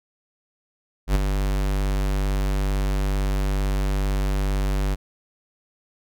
square tone with ADSR envelope, 48.88 Hz, G1, 4 cents flat, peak -15 dBFS, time 1.07-4.96 s, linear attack 82 ms, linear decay 17 ms, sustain -6 dB, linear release 27 ms, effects none

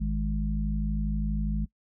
harmonic tone, 52.4 Hz, G#1, 16 cents sharp, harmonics 1 / 3 / 4, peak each -27 / -33 / -32 dBFS, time 0-1.66 s, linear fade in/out 20 ms, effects noise-tail reverb RT60 0.1 s tail -21 dB re dry

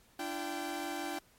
sawtooth tone cluster, 293.6 / 339.4 / 779 Hz, D4 / F4 / G5, 0 / -49 / -11 cents, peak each -37 / -37 / -36 dBFS, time 0.19-1.19 s, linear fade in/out 5 ms, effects pink hiss -65 dBFS RMS until 1.38 s + MP3 64 kbps

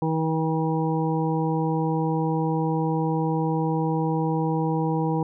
harmonic tone, 160 Hz, D#3, 49 cents sharp, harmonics 1 / 2 / 3 / 5 / 6, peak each -24 / -27 / -29 / -31 / -32 dBFS, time 0.02-5.23 s, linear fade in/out 2 ms, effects none

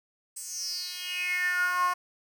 10% pulse tone with high-pass filter sweep, 360.3 Hz, F#4, 46 cents flat, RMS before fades -30 dBFS, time 0.36-1.94 s, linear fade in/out 10 ms, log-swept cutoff 8100 to 930 Hz, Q 7.4, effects none

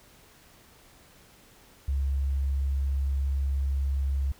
sine tone, 68.5 Hz, C#2, 20 cents flat, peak -24 dBFS, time 1.88-4.32 s, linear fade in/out 5 ms, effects pink hiss -56 dBFS RMS until 4.39 s

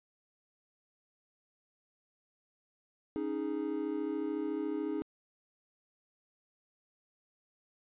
triangle chord, C# suspended second, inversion none, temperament equal, 277.2 / 311.1 / 415.3 Hz, C#4 / D#4 / G#4, 0 / 0 / 0 cents, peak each -37 / -33 / -36 dBFS, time 3.16-5.02 s, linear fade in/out 0 ms, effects resampled to 8000 Hz

